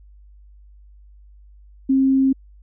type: tone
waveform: sine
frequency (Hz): 267.2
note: C4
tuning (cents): +36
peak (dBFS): -13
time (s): 1.89-2.33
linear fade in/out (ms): 10
effects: added 50 Hz sine -44 dBFS peak until 2.62 s